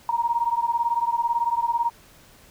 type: beating tone pair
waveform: sine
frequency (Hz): 932.3 / 950.3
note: A#5 / A#5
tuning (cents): 0 / +33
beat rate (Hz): 18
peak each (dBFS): -23 / -24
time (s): 0.09-1.9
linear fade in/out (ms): 2
effects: pink hiss -52 dBFS RMS until 2.5 s